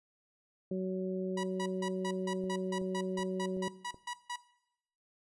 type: harmonic tone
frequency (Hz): 186.8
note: F#3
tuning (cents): +17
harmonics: 1 / 2 / 3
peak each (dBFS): -34 / -36 / -42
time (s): 0.71-3.68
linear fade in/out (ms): 5
type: tone bursts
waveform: sawtooth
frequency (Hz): 970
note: B5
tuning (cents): -31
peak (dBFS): -33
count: 14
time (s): 1.37-4.36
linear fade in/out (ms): 5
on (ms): 65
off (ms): 160
type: click train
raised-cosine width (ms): 2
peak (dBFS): -37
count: 5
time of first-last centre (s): 2.44-3.944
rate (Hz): 2.66
effects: noise-tail reverb RT60 0.8 s tail -18 dB re dry + resampled to 24000 Hz